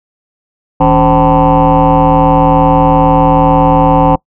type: tone with frequency modulation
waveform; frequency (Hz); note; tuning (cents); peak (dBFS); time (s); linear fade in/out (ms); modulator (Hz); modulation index
sine; 523.3; C5; 0; -3; 0.8-4.16; 10; 121; 3.7
effects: noise-tail reverb RT60 0.1 s tail -24 dB re dry + tanh soft clip ceiling -1 dBFS